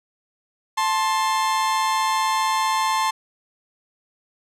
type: tone pair together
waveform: 40% pulse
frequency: 880 / 1055.4 Hz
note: A5 / C6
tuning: 0 / +15 cents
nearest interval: minor third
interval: 315 cents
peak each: -21 dBFS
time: 0.77-3.11 s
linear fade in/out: 10 ms
effects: low-pass 10000 Hz 12 dB/octave